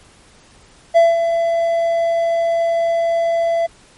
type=tone with ADSR envelope; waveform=triangle; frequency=671 Hz; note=E5; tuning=31 cents sharp; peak=-4 dBFS; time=0.94-3.67 s; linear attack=27 ms; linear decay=190 ms; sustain=-8 dB; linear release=16 ms; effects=pink hiss -48 dBFS RMS until 3.97 s + MP3 48 kbps